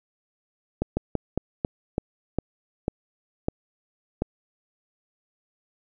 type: slowing click train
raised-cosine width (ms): 2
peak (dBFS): -10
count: 10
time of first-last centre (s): 0.82-4.221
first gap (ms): 150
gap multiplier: 1.22
effects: none